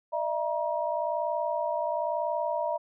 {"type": "tone cluster", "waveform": "sine", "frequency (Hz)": [604, 665, 950], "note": ["D5", "E5", "A#5"], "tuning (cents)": [48, 15, 33], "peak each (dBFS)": -31, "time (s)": [0.12, 2.78], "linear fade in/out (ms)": 20, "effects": []}